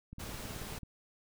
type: click train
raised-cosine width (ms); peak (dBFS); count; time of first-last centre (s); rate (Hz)
5; -33; 14; 0.13-0.833; 18.5
type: noise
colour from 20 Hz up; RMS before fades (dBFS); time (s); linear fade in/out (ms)
pink; -44; 0.19-0.79; 10
effects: none